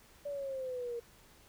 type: exponential sweep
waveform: sine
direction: down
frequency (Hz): 581 to 466.2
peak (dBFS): -36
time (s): 0.25-1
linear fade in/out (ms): 10
effects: pink hiss -61 dBFS RMS until 1.48 s